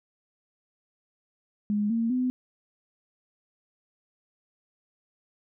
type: tone with pitch steps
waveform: sine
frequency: 207.7 / 229.1 / 252.8 Hz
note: G#3 / A#3 / B3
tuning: 0 / -30 / +41 cents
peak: -23 dBFS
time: 1.7-2.3 s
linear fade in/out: 0 ms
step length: 200 ms
effects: none